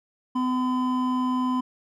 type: tone pair together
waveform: triangle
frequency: 253.8 / 1015 Hz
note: B3 / B5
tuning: +47 / +47 cents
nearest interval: 2 octaves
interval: 2400 cents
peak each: -21 / -26 dBFS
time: 0.35-1.61 s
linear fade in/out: 10 ms
effects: none